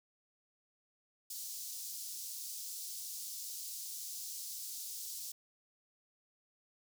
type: high-pass noise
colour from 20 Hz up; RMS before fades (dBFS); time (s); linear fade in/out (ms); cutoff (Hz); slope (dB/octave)
pink; -44; 1.3-5.32; 5; 4900; 24
effects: none